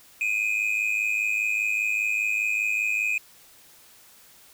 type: tone pair together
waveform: triangle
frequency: 2434 / 2539 Hz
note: D#7 / D#7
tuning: -39 / +34 cents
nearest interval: minor second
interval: 73 cents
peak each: -24 dBFS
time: 0.21-3.18 s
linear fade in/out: 2 ms
effects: white hiss -53 dBFS RMS until 4.53 s